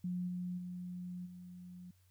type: tone with level steps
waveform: sine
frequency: 179.2 Hz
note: F3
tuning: 45 cents sharp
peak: -35 / -37 / -41 / -48 dBFS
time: 0.04-1.91 s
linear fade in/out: 5 ms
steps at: 0.27 / 0.57 / 1.25 s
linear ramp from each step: 20 ms
effects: added 92 Hz sine -66 dBFS peak until 2.1 s + white hiss -75 dBFS RMS until 2.1 s